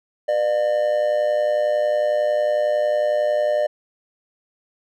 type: tone with amplitude modulation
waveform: triangle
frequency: 600 Hz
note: D5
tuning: 37 cents sharp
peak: -12 dBFS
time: 0.28-3.67 s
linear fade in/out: 10 ms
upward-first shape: sine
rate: 111 Hz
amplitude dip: 65%
effects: none